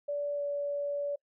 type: tone with pitch glide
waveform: sine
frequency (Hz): 578 to 573.7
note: D5 to D5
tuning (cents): -28 to -41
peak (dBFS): -30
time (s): 0.08-1.16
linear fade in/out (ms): 10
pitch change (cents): -13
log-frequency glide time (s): 0.36-0.41
effects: noise-tail reverb RT60 0.1 s tail -25 dB re dry